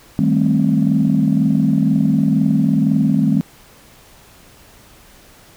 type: chord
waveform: sine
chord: A half-diminished seventh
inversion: second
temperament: just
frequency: 158.4 / 198 / 220 / 264 Hz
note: Eb3 / G3 / A3 / C4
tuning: +31 / +18 / 0 / +16 cents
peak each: -17 dBFS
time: 0.19-3.41 s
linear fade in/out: 0 ms
effects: tanh soft clip ceiling -4 dBFS + pink hiss -46 dBFS RMS until 5.56 s